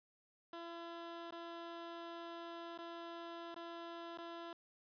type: tone with dropouts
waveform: 15% pulse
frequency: 338 Hz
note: E4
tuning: 43 cents sharp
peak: -40 dBFS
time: 0.53-4.53 s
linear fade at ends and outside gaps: 2 ms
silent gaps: 1.308-1.323 / 2.777-2.787 / 3.544-3.562 / 4.175-4.185 s
effects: resampled to 11025 Hz